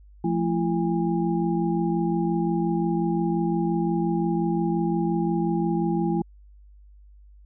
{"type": "tone cluster", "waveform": "sine", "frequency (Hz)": [172.7, 218.4, 336.3, 814], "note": ["F3", "A3", "E4", "G#5"], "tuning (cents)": [-19, -13, 35, -35], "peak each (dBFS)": [-25, -28, -25, -32], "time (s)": [0.24, 6.22], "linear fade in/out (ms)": 5, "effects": ["added 50 Hz sine -47 dBFS peak until 7.45 s"]}